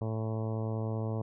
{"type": "harmonic tone", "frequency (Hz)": 110.6, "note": "A2", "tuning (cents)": 9, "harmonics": [1, 2, 3, 4, 5, 6, 7, 8, 9, 10], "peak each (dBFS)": [-32, -39, -43, -41, -43, -46, -50, -51, -51, -55], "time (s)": [0.01, 1.22], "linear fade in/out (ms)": 5, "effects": []}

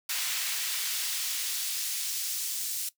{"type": "noise with high-pass filter sweep", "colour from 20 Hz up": "pink", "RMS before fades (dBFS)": -32, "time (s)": [0.09, 2.89], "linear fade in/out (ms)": 5, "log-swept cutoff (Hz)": [2200, 5800], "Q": 0.74, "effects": ["noise-tail reverb RT60 0.1 s tail -17 dB re dry"]}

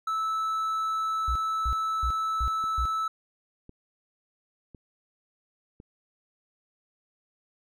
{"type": "tone", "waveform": "triangle", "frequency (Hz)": 1310, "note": "E6", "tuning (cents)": -11, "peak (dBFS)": -24, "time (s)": [0.07, 3.08], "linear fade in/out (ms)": 5}
{"type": "tone bursts", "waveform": "sine", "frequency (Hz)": 61.1, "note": "B1", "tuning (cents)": -18, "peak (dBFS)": -26, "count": 5, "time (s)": [1.28, 2.855], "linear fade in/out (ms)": 0, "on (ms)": 75, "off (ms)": 300}
{"type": "click train", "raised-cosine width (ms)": 3, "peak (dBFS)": -33, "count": 4, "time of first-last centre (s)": [2.64, 5.801], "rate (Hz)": 0.949}
{"effects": []}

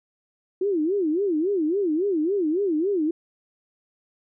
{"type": "tone with vibrato", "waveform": "sine", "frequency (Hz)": 351.8, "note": "F4", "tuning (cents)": 13, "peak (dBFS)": -20, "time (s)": [0.61, 3.11], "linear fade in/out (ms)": 5, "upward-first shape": "sine", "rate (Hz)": 3.6, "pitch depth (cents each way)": 270, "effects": []}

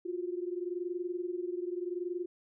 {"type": "tone pair together", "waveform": "sine", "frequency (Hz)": [349.2, 370], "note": ["F4", "F#4"], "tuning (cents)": [0, 0], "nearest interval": "minor second", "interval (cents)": 100, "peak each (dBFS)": [-35, -38], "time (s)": [0.05, 2.26], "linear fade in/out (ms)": 10, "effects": []}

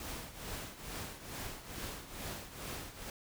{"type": "noise with tremolo", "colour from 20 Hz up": "pink", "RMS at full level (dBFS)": -41, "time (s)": [0, 3.1], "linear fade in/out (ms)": 2, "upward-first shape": "triangle", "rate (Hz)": 2.3, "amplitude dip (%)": 75, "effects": []}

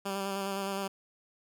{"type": "tone with vibrato", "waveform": "10% pulse", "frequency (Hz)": 196, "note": "G3", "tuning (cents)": 0, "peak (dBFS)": -24, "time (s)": [0.05, 0.88], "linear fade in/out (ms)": 10, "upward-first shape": "square", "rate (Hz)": 9.7, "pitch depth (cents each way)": 18, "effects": []}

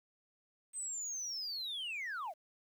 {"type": "linear sweep", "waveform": "sine", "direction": "down", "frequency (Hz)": [8372, 572], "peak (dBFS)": -36, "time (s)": [0.73, 2.34], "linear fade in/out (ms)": 50, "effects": ["tanh soft clip ceiling -36 dBFS", "11-bit"]}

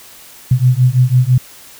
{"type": "beating tone pair", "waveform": "sine", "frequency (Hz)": [123.47, 129.47], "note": ["B2", "C3"], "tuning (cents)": [0, -18], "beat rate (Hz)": 6, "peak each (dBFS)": -11, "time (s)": [0.51, 1.38], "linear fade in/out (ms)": 5, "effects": ["white hiss -39 dBFS RMS until 1.79 s"]}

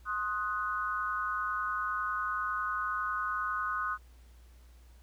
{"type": "tone cluster", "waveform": "sine", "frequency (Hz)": [1060, 1250, 1482], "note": ["C6", "D#6", "F#6"], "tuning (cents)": [22, 8, 2], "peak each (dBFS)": [-38, -33, -35], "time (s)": [0.05, 3.98], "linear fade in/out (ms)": 50, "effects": ["added 60 Hz sine -53 dBFS peak until 5.02 s", "pink hiss -66 dBFS RMS until 5.02 s"]}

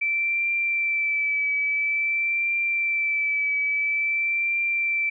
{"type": "tone with vibrato", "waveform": "sine", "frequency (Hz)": 2327, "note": "D7", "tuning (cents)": -17, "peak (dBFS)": -21, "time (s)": [0.01, 5.1], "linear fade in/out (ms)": 10, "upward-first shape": "triangle", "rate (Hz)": 0.49, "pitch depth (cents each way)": 31, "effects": []}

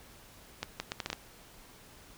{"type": "accelerating click train", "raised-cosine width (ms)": 0.2, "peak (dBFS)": -16, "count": 7, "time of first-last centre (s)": [0.63, 1.13], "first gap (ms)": 170, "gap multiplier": 0.7, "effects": ["pink hiss -55 dBFS RMS until 2.17 s"]}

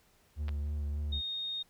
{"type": "tone with vibrato", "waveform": "triangle", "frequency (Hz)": 73.42, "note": "D2", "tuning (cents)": 0, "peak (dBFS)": -30, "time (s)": [0.36, 1.22], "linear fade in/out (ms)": 50, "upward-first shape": "sine", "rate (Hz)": 3.4, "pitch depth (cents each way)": 24}
{"type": "clicks", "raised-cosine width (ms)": 0.3, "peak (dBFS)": -29, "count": 2, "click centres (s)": [0.483, 0.491]}
{"type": "tone", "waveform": "sine", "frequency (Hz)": 3704, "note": "A#7", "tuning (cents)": -12, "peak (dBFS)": -34, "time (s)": [1.12, 1.63], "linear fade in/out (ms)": 10}
{"effects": ["pink hiss -67 dBFS RMS until 1.69 s"]}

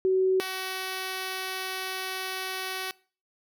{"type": "tone pair in turn", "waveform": ["sine", "5% pulse"], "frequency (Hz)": [376.5, 376.5], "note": ["F#4", "F#4"], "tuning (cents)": [30, 30], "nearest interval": "unison", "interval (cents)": 0, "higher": "neither", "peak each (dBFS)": [-20, -20], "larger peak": "neither", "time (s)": [[0.05, 0.4], [0.4, 2.91]], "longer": "second", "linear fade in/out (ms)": 0, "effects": ["noise-tail reverb RT60 0.4 s tail -22 dB re dry"]}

